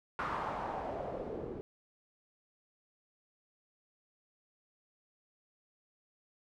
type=noise with low-pass filter sweep; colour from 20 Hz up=white; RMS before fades=-39 dBFS; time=0.19-1.61 s; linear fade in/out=0 ms; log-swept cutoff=1300 to 380 Hz; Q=2.6; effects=none